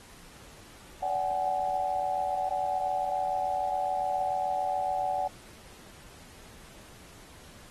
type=tone cluster; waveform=sine; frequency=579 / 751 / 838 Hz; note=D5 / F#5 / G#5; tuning=-25 / +26 / +15 cents; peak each=-35 / -28 / -34 dBFS; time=1.02-5.28 s; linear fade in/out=10 ms; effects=pink hiss -52 dBFS RMS until 7.7 s + AAC 32 kbps